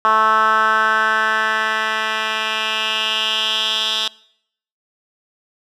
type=tone with band-pass filter sweep; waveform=10% pulse; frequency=218.6 Hz; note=A3; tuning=11 cents flat; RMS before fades=-18 dBFS; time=0.05-4.08 s; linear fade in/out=0 ms; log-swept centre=1200 to 3700 Hz; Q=3.7; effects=noise-tail reverb RT60 0.7 s tail -22 dB re dry